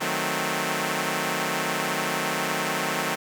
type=chord; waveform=5% pulse; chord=D# diminished seventh; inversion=none; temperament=equal; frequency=155.56 / 185 / 220 / 261.6 Hz; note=D#3 / F#3 / A3 / C4; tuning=0 / 0 / 0 / 0 cents; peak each=-19 dBFS; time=0-3.16 s; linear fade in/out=20 ms; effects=none